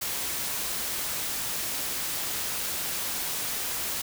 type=noise; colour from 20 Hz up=white; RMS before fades=-31 dBFS; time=0.01-4.02 s; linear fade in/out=10 ms; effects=none